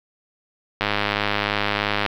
click train, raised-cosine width 0.3 ms, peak -4 dBFS, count 130, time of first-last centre 0.81-2.062 s, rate 103 Hz, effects low-pass 5000 Hz 12 dB/octave + 7-bit

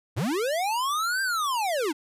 square linear two-way sweep, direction up then down, 84.5 to 1595 to 273.6 Hz, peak -25 dBFS, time 0.16-1.93 s, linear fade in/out 20 ms, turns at 1.22 s, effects resampled to 32000 Hz

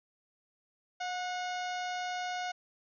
harmonic tone with a mistuned harmonic, 723 Hz, F#5, 40 cents flat, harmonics 1 / 2 / 3 / 4 / 5 / 6 / 7 / 8 / 9, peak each -35 / -41 / -45 / -47 / -49 / -51 / -52 / -53 / -54 dBFS, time 1-2.52 s, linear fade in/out 10 ms, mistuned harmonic 2, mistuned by +31 cents, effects none

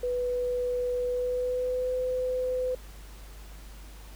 sine tone with pitch glide, 493.9 to 506.6 Hz, B4 to B4, 0 to +44 cents, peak -26 dBFS, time 0.03-2.75 s, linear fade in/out 5 ms, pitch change +44 cents, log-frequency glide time 1.07-1.96 s, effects added 50 Hz sine -43 dBFS peak until 4.15 s + pink hiss -52 dBFS RMS until 4.15 s

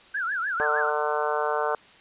sine tone with vibrato, 1508 Hz, F#6, 32 cents sharp, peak -25 dBFS, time 0.14-0.9 s, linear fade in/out 10 ms, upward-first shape triangle, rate 6.6 Hz, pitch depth 250 cents each way
harmonic tone, 150 Hz, D3, 37 cents sharp, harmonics 3 / 4 / 5 / 6 / 7 / 8 / 9 / 10, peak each -29 / -30 / -31 / -32 / -32 / -33 / -34 / -34 dBFS, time 0.6-1.75 s, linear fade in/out 0 ms
effects white hiss -52 dBFS RMS until 2 s + resampled to 8000 Hz

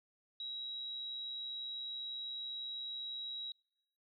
sine tone, 3858 Hz, B7, 41 cents flat, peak -40 dBFS, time 0.4-3.52 s, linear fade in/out 2 ms, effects noise-tail reverb RT60 0.8 s tail -26 dB re dry

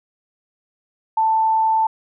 sine tone, 885 Hz, A5, 10 cents sharp, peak -14 dBFS, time 1.17-1.87 s, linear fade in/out 5 ms, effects none

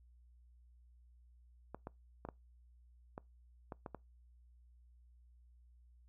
clicks, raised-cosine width 1 ms, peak -30 dBFS, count 8, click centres 1.746 / 1.871 / 2.251 / 2.288 / 3.179 / 3.722 / 3.862 / 3.947 s, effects noise-tail reverb RT60 0.2 s tail -24 dB re dry + added 60 Hz sine -61 dBFS peak until 6.08 s

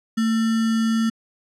sine tone with sample-and-hold, 224.8 Hz, A3, 37 cents sharp, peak -17 dBFS, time 0.17-1.1 s, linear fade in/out 10 ms, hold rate 1575 Hz, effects low-pass 9000 Hz 12 dB/octave

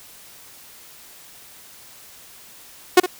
sawtooth tone with echo, 363.8 Hz, F#4, 29 cents flat, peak -3 dBFS, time 2.97-3 s, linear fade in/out 5 ms, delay 62 ms, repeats 1, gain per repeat -13 dB, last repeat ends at 3.062 s, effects white hiss -45 dBFS RMS until 3.19 s

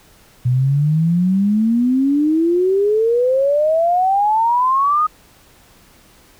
sine exponential sweep, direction up, 121.5 to 1258 Hz, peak -12 dBFS, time 0.45-5.07 s, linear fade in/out 10 ms, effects pink hiss -49 dBFS RMS until 6.39 s

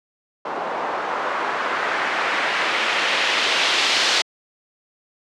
white noise with low-pass filter sweep, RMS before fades -21 dBFS, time 0.45-4.22 s, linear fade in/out 5 ms, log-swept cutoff 830 to 4400 Hz, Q 1.2, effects high-pass 400 Hz 12 dB/octave + low-pass 8000 Hz 12 dB/octave

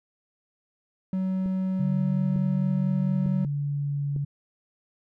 triangle tone, 188 Hz, F#3, 28 cents sharp, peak -22 dBFS, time 1.13-3.45 s, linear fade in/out 2 ms
click train, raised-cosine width 3 ms, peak -26 dBFS, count 4, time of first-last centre 1.46-4.163 s, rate 1.11 Hz
sine tone with pitch glide, 143.6 to 142.28 Hz, D3 to C#3, -39 to +45 cents, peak -25 dBFS, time 1.79-4.25 s, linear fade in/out 10 ms, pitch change -16 cents, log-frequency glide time 3.61-4.13 s
effects none

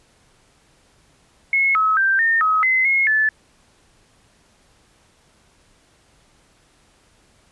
sine tone with pitch steps, 2178 / 1286 / 1570 / 1822 / 1273 / 2049 / 2162 / 1741 Hz, C#7 / E6 / G6 / A#6 / D#6 / C7 / C#7 / A6, -31 / -43 / +2 / -40 / +39 / -37 / -44 / -19 cents, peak -14 dBFS, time 1.53-3.29 s, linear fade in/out 2 ms, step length 220 ms, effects pink hiss -57 dBFS RMS until 7.51 s + resampled to 24000 Hz

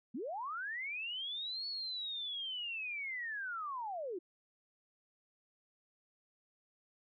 sine linear two-way sweep, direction up then down, 196.7 to 4435 to 329.3 Hz, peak -38 dBFS, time 0.14-4.19 s, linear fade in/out 10 ms, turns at 1.67 s, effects none

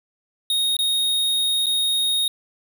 square tone with dropouts, 3729 Hz, A#7, in tune, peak -19 dBFS, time 0.5-2.28 s, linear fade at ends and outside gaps 2 ms, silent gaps 0.767-0.789 / 1.66-1.666 s, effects none

